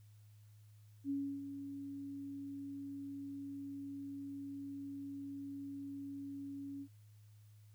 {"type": "tone with ADSR envelope", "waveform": "sine", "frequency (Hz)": 278.8, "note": "C#4", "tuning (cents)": 10, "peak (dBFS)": -34, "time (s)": [1.04, 6.88], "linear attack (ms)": 59, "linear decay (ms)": 310, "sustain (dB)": -9, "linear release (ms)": 64, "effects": ["added 105 Hz sine -58 dBFS peak until 7.74 s", "white hiss -75 dBFS RMS until 7.74 s"]}